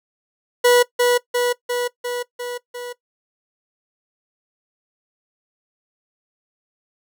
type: tone with echo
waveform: 40% pulse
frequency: 488.2 Hz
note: B4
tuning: 20 cents flat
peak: -10 dBFS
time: 0.64-0.83 s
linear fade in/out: 10 ms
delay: 350 ms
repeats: 6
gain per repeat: -3 dB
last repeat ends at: 2.93 s
effects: noise-tail reverb RT60 0.1 s tail -18 dB re dry